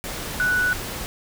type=tone in noise; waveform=sine; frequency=1480 Hz; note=F#6; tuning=in tune; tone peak=-18 dBFS; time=0.4-0.73 s; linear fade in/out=0 ms; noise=pink; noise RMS=-31 dBFS; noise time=0.04-1.06 s; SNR=+10 dB; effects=none